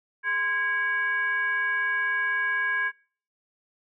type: tone with frequency modulation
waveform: sine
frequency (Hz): 1646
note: G#6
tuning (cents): -16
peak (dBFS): -23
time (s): 0.23-2.92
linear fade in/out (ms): 50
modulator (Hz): 612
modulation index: 0.62
effects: noise-tail reverb RT60 0.5 s tail -26 dB re dry